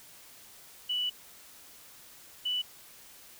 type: tone pair in turn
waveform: sine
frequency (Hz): 2960 / 2971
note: F#7 / F#7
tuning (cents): 0 / +6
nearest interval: unison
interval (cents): 6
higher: second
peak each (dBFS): -28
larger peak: neither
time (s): 0.89-1.1 / 2.45-2.62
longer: first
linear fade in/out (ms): 10
effects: white hiss -53 dBFS RMS until 3.39 s